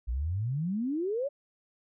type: exponential sweep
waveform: sine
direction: up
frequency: 55 to 587.3 Hz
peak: -28 dBFS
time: 0.07-1.29 s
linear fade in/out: 20 ms
effects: none